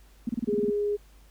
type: tone bursts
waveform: sine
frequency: 233.1 Hz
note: A#3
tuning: in tune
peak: -24 dBFS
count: 9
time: 0.27-0.701 s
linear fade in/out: 5 ms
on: 23 ms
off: 28 ms
type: tone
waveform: sine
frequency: 412.5 Hz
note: G#4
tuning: 12 cents flat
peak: -24 dBFS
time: 0.47-0.97 s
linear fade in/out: 20 ms
effects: added 50 Hz sine -52 dBFS peak until 1.3 s + pink hiss -61 dBFS RMS until 1.3 s